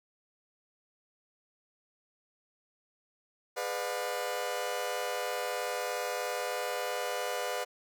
sawtooth chord, G# diminished seventh, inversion none, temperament just, 415.3 / 498.4 / 598 / 717.6 Hz, G#4 / B4 / D5 / F5, 0 / +16 / +31 / +47 cents, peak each -38 / -32 / -34 / -34 dBFS, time 3.56-7.65 s, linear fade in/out 20 ms, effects none

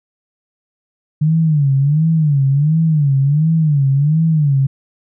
sine tone with vibrato, 148.7 Hz, D3, 22 cents sharp, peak -10 dBFS, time 1.21-4.67 s, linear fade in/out 10 ms, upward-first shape sine, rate 1.4 Hz, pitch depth 160 cents each way, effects none

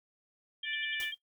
harmonic tone, 587.3 Hz, D5, in tune, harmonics 3 / 4 / 5 / 6, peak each -37 / -39 / -41 / -43 dBFS, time 0.63-1.13 s, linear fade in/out 50 ms
sine tone bursts, 3200 Hz, G7, 35 cents sharp, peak -34 dBFS, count 6, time 0.63-1.146 s, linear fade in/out 5 ms, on 26 ms, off 72 ms
white noise with exponential decay, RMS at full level -41 dBFS, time 1-1.18 s, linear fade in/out 1 ms, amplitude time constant 37 ms
effects noise-tail reverb RT60 0.1 s tail -17 dB re dry

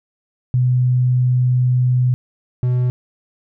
sine / triangle tone pair in turn, 125.6 / 124.59 Hz, B2 / B2, +30 / +16 cents, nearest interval unison, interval 14 cents, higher first, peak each -12 dBFS, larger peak neither, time 0.54-2.14 / 2.63-2.9 s, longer first, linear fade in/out 0 ms, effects none

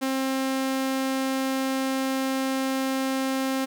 sawtooth tone, 265.7 Hz, C4, 27 cents sharp, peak -20 dBFS, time 0.01-3.66 s, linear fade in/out 20 ms, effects none

